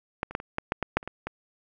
clicks, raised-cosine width 0.5 ms, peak -12 / -25 / -10 / -24 / -12 / -10 / -12 / -6 / -27 / -19 / -17 dBFS, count 11, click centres 0.231 / 0.31 / 0.351 / 0.401 / 0.584 / 0.721 / 0.827 / 0.97 / 1.029 / 1.076 / 1.27 s, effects none

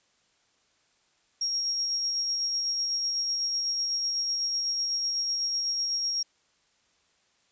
sine tone with tremolo, 5588 Hz, F8, in tune, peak -25 dBFS, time 1.41-6.23 s, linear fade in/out 5 ms, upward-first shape sine, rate 8 Hz, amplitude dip 25%, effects white hiss -68 dBFS RMS until 7.51 s + resampled to 16000 Hz

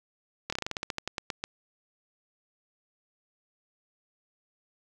slowing click train, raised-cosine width 0.2 ms, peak -14 dBFS, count 15, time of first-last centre 0.5-1.44 s, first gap 25 ms, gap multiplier 1.14, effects 9-bit

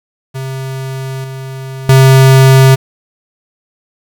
square tone with level steps, 132.9 Hz, C3, 27 cents sharp, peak -19 / -23 / -3 dBFS, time 0.34-2.76 s, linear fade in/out 20 ms, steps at 1.24 / 1.89 s, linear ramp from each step 2 ms, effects 7-bit

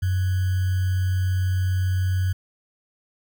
sine tone with sample-and-hold, 92.7 Hz, F#2, 4 cents sharp, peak -19 dBFS, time 0.02-2.33 s, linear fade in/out 10 ms, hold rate 1575 Hz, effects none

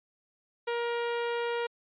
sawtooth tone, 472.4 Hz, A#4, 23 cents sharp, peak -25 dBFS, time 0.67-1.67 s, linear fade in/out 10 ms, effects resampled to 8000 Hz

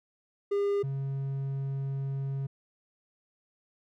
triangle tone pair in turn, 403.6 / 136.64 Hz, G#4 / C#3, -49 / -25 cents, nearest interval octave + perfect fifth, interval 1876 cents, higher first, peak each -23 / -28 dBFS, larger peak first, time 0.51-0.83 / 0.83-2.47 s, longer second, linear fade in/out 10 ms, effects none

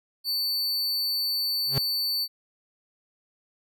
45% pulse tone, 4500 Hz, C#8, 25 cents sharp, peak -24 dBFS, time 0.24-2.28 s, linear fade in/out 50 ms
45% pulse tone with exponential growth, 136.6 Hz, C#3, 25 cents flat, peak -21 dBFS, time 1.66-1.78 s, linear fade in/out 0 ms, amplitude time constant 26 ms
effects none

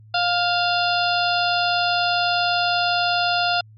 harmonic tone with a mistuned harmonic, 704 Hz, F5, 14 cents sharp, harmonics 1 / 2 / 4 / 5 / 6 / 7, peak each -21 / -24 / -27 / -28 / -29 / -29 dBFS, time 0.14-3.61 s, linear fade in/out 5 ms, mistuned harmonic 4, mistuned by -28 cents, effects added 108 Hz sine -44 dBFS peak until 3.77 s + Opus 48 kbps

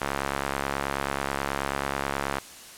sawtooth tone with band-pass filter, 69.3 Hz, C#2, in tune, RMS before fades -30 dBFS, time 0.01-2.39 s, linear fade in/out 5 ms, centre 1300 Hz, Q 0.9, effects white hiss -45 dBFS RMS until 2.77 s + low-pass 11000 Hz 12 dB/octave

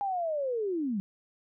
sine linear sweep, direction down, 819 to 184.8 Hz, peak -28 dBFS, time 0.01-1 s, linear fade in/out 0 ms, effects none

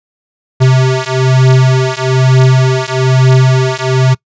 square beating tone pair, 129.3 / 130.4 Hz, C3 / C3, -20 / -5 cents, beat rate 1.1 Hz, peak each -10 dBFS, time 0.6-4.15 s, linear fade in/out 20 ms, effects noise-tail reverb RT60 0.1 s tail -23 dB re dry + resampled to 16000 Hz

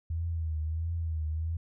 sine tone with vibrato, 80.8 Hz, E2, 34 cents flat, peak -29 dBFS, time 0.1-1.57 s, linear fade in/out 5 ms, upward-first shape triangle, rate 1.5 Hz, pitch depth 82 cents each way, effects none

